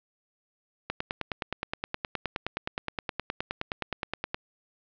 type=click train; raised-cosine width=0.3 ms; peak=-13 dBFS; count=34; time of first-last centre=0.9-4.345 s; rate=9.58 Hz; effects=low-pass 4000 Hz 12 dB/octave